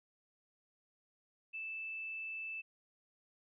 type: tone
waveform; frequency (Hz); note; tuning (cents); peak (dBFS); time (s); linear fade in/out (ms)
sine; 2637; E7; 0; -40; 1.53-2.62; 20
effects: none